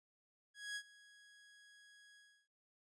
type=tone with ADSR envelope; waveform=sawtooth; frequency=1661.2 Hz; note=G#6; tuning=in tune; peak=-37 dBFS; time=0.54-2.48 s; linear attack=220 ms; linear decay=65 ms; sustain=-21 dB; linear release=320 ms; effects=resampled to 22050 Hz